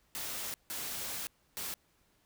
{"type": "noise bursts at uneven times", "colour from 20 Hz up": "white", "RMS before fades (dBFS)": -39, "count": 3, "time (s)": [[0.15, 0.54], [0.7, 1.27], [1.57, 1.74]], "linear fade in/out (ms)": 0, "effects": ["pink hiss -71 dBFS RMS until 2.25 s"]}